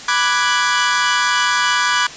sawtooth chord, G# half-diminished seventh, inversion first, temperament equal, 987.8 / 1174.7 / 1480 / 1661.2 Hz, B5 / D6 / F#6 / G#6, 0 / 0 / 0 / 0 cents, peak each -16 dBFS, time 0.08-2.07 s, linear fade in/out 5 ms, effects white hiss -33 dBFS RMS until 2.16 s + resampled to 16000 Hz

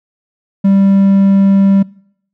triangle tone, 196 Hz, G3, in tune, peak -4 dBFS, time 0.64-1.83 s, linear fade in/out 10 ms, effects noise-tail reverb RT60 0.7 s tail -24 dB re dry

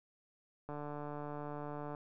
click train, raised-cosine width 1 ms, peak -30 dBFS, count 186, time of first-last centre 0.69-1.949 s, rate 147 Hz, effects none

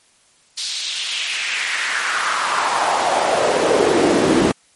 brown noise with high-pass filter sweep, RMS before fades -18 dBFS, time 0.57-4.52 s, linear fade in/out 10 ms, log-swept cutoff 4500 to 260 Hz, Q 2.7, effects white hiss -55 dBFS RMS until 4.75 s + MP3 48 kbps

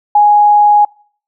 sine tone, 830.6 Hz, G#5, in tune, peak -4 dBFS, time 0.15-0.85 s, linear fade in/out 5 ms, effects noise-tail reverb RT60 0.5 s tail -26 dB re dry

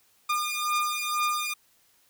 sawtooth beating tone pair, 1210 / 1212.1 Hz, D#6 / D#6, -49 / -46 cents, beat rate 2.1 Hz, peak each -25 dBFS, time 0.29-1.54 s, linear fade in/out 10 ms, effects white hiss -64 dBFS RMS until 2.09 s

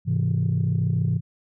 sine chord, Ab augmented, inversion none, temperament equal, 103.83 / 130.81 / 164.81 Hz, Ab2 / C3 / E3, 0 / 0 / 0 cents, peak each -23 dBFS, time 0.05-1.21 s, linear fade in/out 50 ms, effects tanh soft clip ceiling -14 dBFS

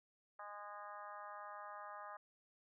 harmonic tone with a mistuned harmonic, 205.8 Hz, G#3, 16 cents flat, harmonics 3 / 4 / 5 / 6 / 7 / 8 / 9, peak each -56 / -54 / -55 / -52 / -63 / -59 / -65 dBFS, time 0.39-2.17 s, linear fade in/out 5 ms, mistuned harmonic 7, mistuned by +34 cents, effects none

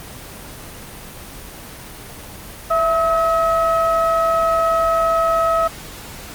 triangle ring-modulated tone, 311.1 Hz, D#4, in tune, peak -9 dBFS, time 2.7-5.68 s, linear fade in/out 10 ms, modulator 973 Hz, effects pink hiss -35 dBFS RMS until 6.34 s + Opus 24 kbps

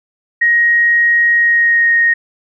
sine tone with pitch glide, 1882 to 1863.6 Hz, A#6 to A#6, +16 to -1 cents, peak -8 dBFS, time 0.41-2.14 s, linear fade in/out 10 ms, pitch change -17 cents, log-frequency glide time 1.34-1.91 s, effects none

